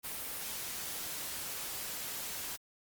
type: noise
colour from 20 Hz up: white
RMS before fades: -40 dBFS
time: 0.03-2.57 s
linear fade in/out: 20 ms
effects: Opus 32 kbps